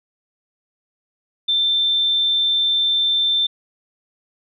sine tone, 3560 Hz, A7, 20 cents sharp, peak -15 dBFS, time 1.48-3.47 s, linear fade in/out 10 ms, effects none

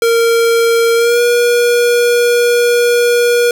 square tone with pitch glide, 462.6 to 479.5 Hz, A#4 to A#4, -13 to +49 cents, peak -9 dBFS, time 0.02-3.51 s, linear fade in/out 2 ms, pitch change +62 cents, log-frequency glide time 0.95-1.21 s, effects none

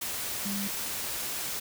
sine tone in noise, 200 Hz, G3, 35 cents sharp, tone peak -32 dBFS, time 0.45-0.68 s, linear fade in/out 10 ms, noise white, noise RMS -34 dBFS, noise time 0.01-1.6 s, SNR -1 dB, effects none

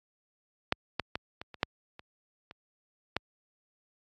clicks, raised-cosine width 0.3 ms, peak -8 / -12 / -16 / -23 / -28 / -9 / -29 / -29 / -12 dBFS, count 9, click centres 0.724 / 0.997 / 1.155 / 1.415 / 1.543 / 1.631 / 1.994 / 2.511 / 3.166 s, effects high-pass 60 Hz 12 dB/octave + AAC 48 kbps

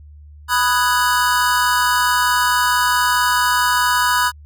square chord, G# minor seventh, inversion first, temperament equal, 987.8 / 1244.5 / 1480 / 1661.2 Hz, B5 / D#6 / F#6 / G#6, 0 / 0 / 0 / 0 cents, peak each -18 / -22 / -21 / -23 dBFS, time 0.48-4.32 s, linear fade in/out 50 ms, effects added 74 Hz sine -38 dBFS peak until 4.45 s

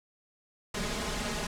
pink noise with comb filter, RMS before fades -33 dBFS, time 0.74-1.47 s, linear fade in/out 5 ms, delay 4.8 ms, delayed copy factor +0.9, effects low-pass 8000 Hz 12 dB/octave

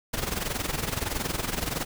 pink noise with amplitude modulation, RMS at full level -27 dBFS, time 0.13-1.85 s, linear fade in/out 10 ms, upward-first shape sine, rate 21.5 Hz, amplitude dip 75%, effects none

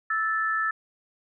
sine tone pair together, 1316.4 / 1754 Hz, E6 / A6, -3 / -6 cents, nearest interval perfect fourth, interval 497 cents, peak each -26 dBFS, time 0.1-0.71 s, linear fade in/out 5 ms, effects none

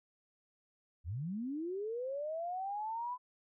sine linear sweep, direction up, 69.3 to 1010 Hz, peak -36 dBFS, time 1.04-3.18 s, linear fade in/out 50 ms, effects none

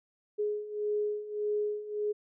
sine beating tone pair, 417.5 / 419.2 Hz, G#4 / G#4, +9 / +16 cents, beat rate 1.7 Hz, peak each -35 / -31 dBFS, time 0.38-2.13 s, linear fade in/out 20 ms, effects none

